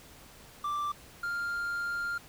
triangle tone pair in turn, 1174.7 / 1399.1 Hz, D6 / F6, 0 / +3 cents, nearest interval minor third, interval 303 cents, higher second, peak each -28 / -29 dBFS, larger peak first, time 0.64-0.92 / 1.23-2.18 s, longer second, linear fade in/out 5 ms, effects pink hiss -53 dBFS RMS until 2.28 s

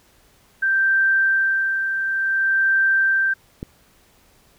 sine tone with tremolo, 1568 Hz, G6, in tune, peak -14 dBFS, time 0.62-3.34 s, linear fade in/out 10 ms, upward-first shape sine, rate 0.56 Hz, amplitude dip 50%
click, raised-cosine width 3 ms, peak -16 dBFS, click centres 3.629 s
effects pink hiss -56 dBFS RMS until 4.58 s

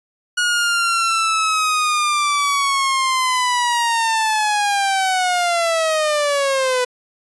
sawtooth linear sweep, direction down, 1452 to 493.9 Hz, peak -12 dBFS, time 0.37-6.85 s, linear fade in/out 10 ms, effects resampled to 24000 Hz

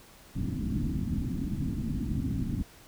white low-pass noise, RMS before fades -31 dBFS, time 0.35-2.63 s, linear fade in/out 10 ms, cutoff 280 Hz, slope 48 dB/octave, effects pink hiss -54 dBFS RMS until 2.87 s

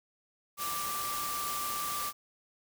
sine tone in noise, 1174.7 Hz, D6, in tune, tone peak -35 dBFS, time 0.57-2.13 s, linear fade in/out 50 ms, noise white, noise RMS -37 dBFS, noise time 0.57-2.13 s, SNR -1 dB, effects none

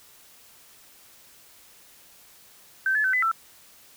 sine tone with pitch steps, 1550 / 1720 / 1529 / 2007 / 1335 Hz, G6 / A6 / G6 / B6 / E6, -20 / -40 / -44 / +27 / +22 cents, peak -20 dBFS, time 2.86-3.315 s, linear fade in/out 2 ms, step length 91 ms, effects white hiss -53 dBFS RMS until 3.96 s

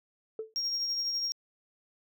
sine tone with exponential decay, 440 Hz, A4, in tune, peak -29 dBFS, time 0.39-0.54 s, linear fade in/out 2 ms, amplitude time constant 31 ms
sine tone with tremolo, 5580 Hz, F8, 2 cents flat, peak -25 dBFS, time 0.56-1.32 s, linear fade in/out 0 ms, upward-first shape triangle, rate 12 Hz, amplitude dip 50%
effects tanh soft clip ceiling -27 dBFS

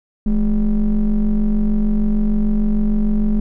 triangle ring-modulated tone, 94.7 Hz, F#2, 41 cents sharp, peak -8 dBFS, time 0.26-3.4 s, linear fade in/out 5 ms, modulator 118 Hz, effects none

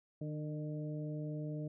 harmonic tone with a mistuned harmonic, 152 Hz, D#3, 40 cents flat, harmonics 1 / 2 / 3 / 4, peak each -39 / -44 / -50 / -49 dBFS, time 0.21-1.68 s, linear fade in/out 5 ms, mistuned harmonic 2, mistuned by -23 cents, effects none

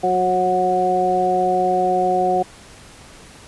harmonic tone with a mistuned harmonic, 183.2 Hz, F#3, 17 cents flat, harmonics 1 / 2 / 3 / 4, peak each -28 / -21 / -23 / -17 dBFS, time 0.03-2.43 s, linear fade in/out 10 ms, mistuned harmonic 3, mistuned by -16 cents, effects pink hiss -43 dBFS RMS until 3.47 s + resampled to 24000 Hz

